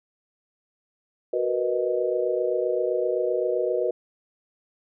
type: chord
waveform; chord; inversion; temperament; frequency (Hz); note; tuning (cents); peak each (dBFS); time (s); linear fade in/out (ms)
sine; B major seventh; second; equal; 370 / 466.2 / 493.9 / 622.3; F#4 / A#4 / B4 / D#5; 0 / 0 / 0 / 0; -27 / -29 / -26 / -28; 1.33-3.91; 5
effects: none